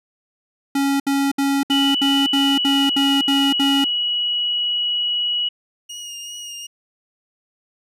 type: tone bursts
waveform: square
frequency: 277.2 Hz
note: C#4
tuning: in tune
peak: -17 dBFS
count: 10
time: 0.75-3.844 s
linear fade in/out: 5 ms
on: 250 ms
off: 66 ms
type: tone with pitch glide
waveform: sine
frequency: 2960 to 2921 Hz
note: F#7 to F#7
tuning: 0 to -23 cents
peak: -18 dBFS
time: 1.7-5.49 s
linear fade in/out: 10 ms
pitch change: -23 cents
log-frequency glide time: 2.27-3.04 s
type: tone with vibrato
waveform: 25% pulse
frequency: 2864 Hz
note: F7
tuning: 43 cents sharp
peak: -27 dBFS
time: 5.89-6.67 s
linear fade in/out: 10 ms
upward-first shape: triangle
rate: 2.6 Hz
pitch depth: 32 cents each way
effects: resampled to 32000 Hz